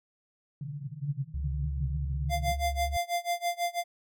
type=band-pass noise; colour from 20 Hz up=pink; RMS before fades=-36 dBFS; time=0.61-2.52 s; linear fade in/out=2 ms; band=130 to 150 Hz; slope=96 dB/octave
type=tone with vibrato; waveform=sine; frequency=69.3 Hz; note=C#2; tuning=in tune; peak=-30 dBFS; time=1.34-2.97 s; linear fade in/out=5 ms; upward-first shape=square; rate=3.3 Hz; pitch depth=20 cents each way
type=tone with tremolo; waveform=square; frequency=695 Hz; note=F5; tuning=9 cents flat; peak=-26 dBFS; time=2.29-3.84 s; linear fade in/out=50 ms; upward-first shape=sine; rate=6.1 Hz; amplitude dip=95%
effects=none